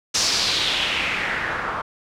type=noise with low-pass filter sweep; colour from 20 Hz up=white; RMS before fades=-23 dBFS; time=0.14-1.82 s; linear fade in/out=10 ms; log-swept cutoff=6000 to 1200 Hz; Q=2.9; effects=none